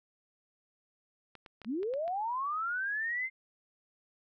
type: clicks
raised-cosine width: 0.3 ms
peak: -33 dBFS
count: 7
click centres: 1.353 / 1.462 / 1.617 / 1.647 / 1.831 / 1.938 / 2.079 s
type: linear sweep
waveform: sine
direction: up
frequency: 196 to 2107 Hz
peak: -31 dBFS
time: 1.65-3.3 s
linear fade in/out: 50 ms
effects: none